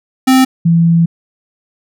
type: tone pair in turn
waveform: square / sine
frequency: 260.9 / 167.52 Hz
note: C4 / E3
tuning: -5 / +28 cents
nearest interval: minor sixth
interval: 767 cents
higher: first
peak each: -6 dBFS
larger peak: neither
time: 0.27-0.45 / 0.65-1.06 s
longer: second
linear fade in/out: 10 ms
effects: none